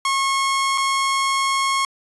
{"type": "tone with dropouts", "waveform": "sawtooth", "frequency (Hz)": 1088, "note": "C#6", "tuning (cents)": -33, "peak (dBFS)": -14, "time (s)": [0.05, 1.85], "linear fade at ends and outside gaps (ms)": 2, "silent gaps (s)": [0.777, 0.78], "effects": ["resampled to 24000 Hz"]}